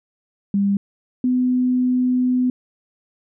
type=tone pair in turn; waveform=sine; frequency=199.7 / 251.6 Hz; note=G3 / B3; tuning=+32 / +32 cents; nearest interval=major third; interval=400 cents; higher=second; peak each=-15 dBFS; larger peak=neither; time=0.54-0.77 / 1.24-2.5 s; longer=second; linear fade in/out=2 ms; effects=none